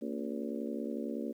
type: harmonic tone with a mistuned harmonic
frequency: 70.8 Hz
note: C#2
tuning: 37 cents sharp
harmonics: 3 / 4 / 5 / 6 / 7 / 8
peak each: -38 / -40 / -42 / -44 / -45 / -46 dBFS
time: 0.01-1.33 s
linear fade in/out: 20 ms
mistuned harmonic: 3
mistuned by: +130 cents
effects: 11-bit